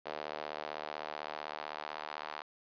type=tone with high-pass filter sweep; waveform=sawtooth; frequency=75.8 Hz; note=D#2; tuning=45 cents flat; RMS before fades=-42 dBFS; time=0.05-2.43 s; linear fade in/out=20 ms; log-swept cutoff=570 to 900 Hz; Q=1.7; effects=resampled to 11025 Hz + 10-bit